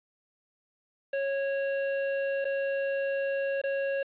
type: tone with dropouts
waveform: square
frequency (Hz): 550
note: C#5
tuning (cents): -14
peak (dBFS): -28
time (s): 1.13-4.03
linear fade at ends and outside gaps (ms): 5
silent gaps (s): 2.445-2.451 / 3.616-3.637
effects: resampled to 8000 Hz + 9-bit